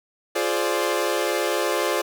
sawtooth chord, D half-diminished seventh, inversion first, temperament equal with one note detuned, 349.2 / 421.3 / 523.3 / 587.3 Hz, F4 / Ab4 / C5 / D5, 0 / +25 / 0 / 0 cents, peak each -23 dBFS, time 0.35-2.02 s, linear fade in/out 10 ms, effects none

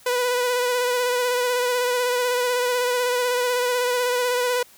sawtooth tone with vibrato, 493.9 Hz, B4, in tune, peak -16 dBFS, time 0.06-4.63 s, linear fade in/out 5 ms, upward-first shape sine, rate 16 Hz, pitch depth 27 cents each way, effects white hiss -51 dBFS RMS until 4.77 s

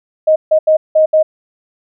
sine tone bursts at uneven times, 625 Hz, D#5, 8 cents sharp, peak -6 dBFS, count 5, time 0.27-0.36 / 0.51-0.59 / 0.67-0.77 / 0.95-1.06 / 1.13-1.23 s, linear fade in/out 10 ms, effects none

